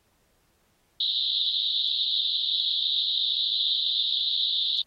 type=band-pass noise; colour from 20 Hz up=white; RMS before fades=-26 dBFS; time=1-4.82 s; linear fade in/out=5 ms; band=3400 to 4000 Hz; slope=96 dB/octave; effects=pink hiss -68 dBFS RMS until 4.86 s + AAC 48 kbps